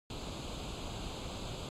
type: noise with comb filter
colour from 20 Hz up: pink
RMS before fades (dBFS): -41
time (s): 0.1-1.69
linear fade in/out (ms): 2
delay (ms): 0.27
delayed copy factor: +0.8
effects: low-pass 6000 Hz 12 dB/octave + AAC 64 kbps